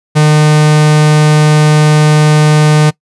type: tone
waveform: 45% pulse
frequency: 151.9 Hz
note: D#3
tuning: 41 cents flat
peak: -4 dBFS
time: 0.15-2.91 s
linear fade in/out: 20 ms
effects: noise-tail reverb RT60 0.1 s tail -22 dB re dry + resampled to 24000 Hz